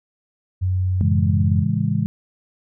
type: tone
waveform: sine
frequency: 92.5 Hz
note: F#2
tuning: in tune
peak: -17 dBFS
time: 0.61-1.64 s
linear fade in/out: 20 ms
type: chord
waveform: sine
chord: A major seventh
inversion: none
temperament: just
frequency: 110 / 137.5 / 165 / 206.2 Hz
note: A2 / C#3 / E3 / G#3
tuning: 0 / -14 / +2 / -12 cents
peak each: -23 dBFS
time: 1.01-2.06 s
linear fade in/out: 0 ms
effects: none